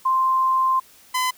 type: tone pair in turn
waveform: sine / sawtooth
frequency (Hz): 1046.5 / 1014.9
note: C6 / B5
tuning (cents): 0 / +47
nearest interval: minor second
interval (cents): 53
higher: first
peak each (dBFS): -16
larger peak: neither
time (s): 0.05-0.8 / 1.14-1.31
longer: first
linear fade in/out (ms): 10
effects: white hiss -51 dBFS RMS until 1.37 s

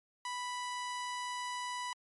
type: tone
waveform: sawtooth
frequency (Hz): 987.8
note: B5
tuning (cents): 0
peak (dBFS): -33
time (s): 0.25-1.93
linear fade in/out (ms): 2
effects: MP3 48 kbps

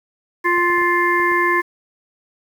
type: harmonic tone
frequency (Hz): 350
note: F4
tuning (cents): +4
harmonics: 1 / 3 / 5 / 6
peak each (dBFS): -20 / -18 / -19 / -22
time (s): 0.44-1.62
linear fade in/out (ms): 20
type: clicks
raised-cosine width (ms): 1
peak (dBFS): -22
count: 6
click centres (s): 0.581 / 0.701 / 0.782 / 0.816 / 1.199 / 1.317
effects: 7-bit

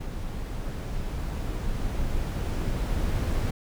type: noise with level ramp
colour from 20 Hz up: brown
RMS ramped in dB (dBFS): -33 to -25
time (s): 0-3.51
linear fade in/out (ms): 10
effects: none

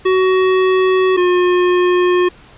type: tone pair in turn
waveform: square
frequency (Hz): 374.1 / 358.8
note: F#4 / F4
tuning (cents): +19 / +47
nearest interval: minor second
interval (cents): 72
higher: first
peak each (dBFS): -11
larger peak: neither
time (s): 0.05-1.17 / 1.17-2.29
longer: neither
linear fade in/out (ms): 10
effects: pink hiss -43 dBFS RMS until 2.57 s + resampled to 8000 Hz

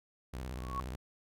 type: tone with vibrato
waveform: sawtooth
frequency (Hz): 63.1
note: B1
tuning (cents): +38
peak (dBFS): -35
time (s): 0.33-0.96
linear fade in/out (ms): 10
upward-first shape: triangle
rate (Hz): 17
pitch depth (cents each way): 290
type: tone with exponential growth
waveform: sine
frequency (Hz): 1108.7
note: C#6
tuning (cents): 0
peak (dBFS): -31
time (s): 0.51-0.8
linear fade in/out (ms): 0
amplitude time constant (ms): 63
effects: none

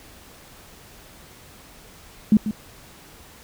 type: tone with echo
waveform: sine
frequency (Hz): 212.9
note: G#3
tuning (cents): +43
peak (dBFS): -10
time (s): 2.32-2.37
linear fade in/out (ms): 2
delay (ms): 140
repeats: 1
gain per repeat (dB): -11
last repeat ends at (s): 2.51
effects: pink hiss -47 dBFS RMS until 3.43 s

